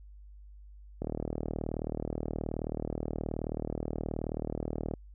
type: click train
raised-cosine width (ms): 2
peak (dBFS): -20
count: 153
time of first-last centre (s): 1.02-4.938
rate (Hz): 38.8
effects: added 50 Hz sine -48 dBFS peak until 5.14 s